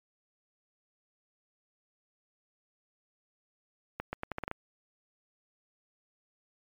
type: accelerating click train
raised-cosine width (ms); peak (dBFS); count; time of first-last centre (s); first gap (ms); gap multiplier
0.5; -19; 8; 4-4.514; 130; 0.8
effects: MP3 96 kbps